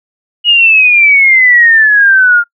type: exponential sweep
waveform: sine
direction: down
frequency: 2906 to 1400 Hz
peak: -3 dBFS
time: 0.44-2.44 s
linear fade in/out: 50 ms
effects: noise-tail reverb RT60 0.1 s tail -22 dB re dry